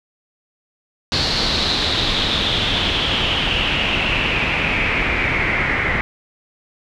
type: noise with low-pass filter sweep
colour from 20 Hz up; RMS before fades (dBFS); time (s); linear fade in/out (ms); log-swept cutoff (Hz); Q
pink; -19; 1.12-6.01; 0; 4400 to 2000; 5.7
effects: none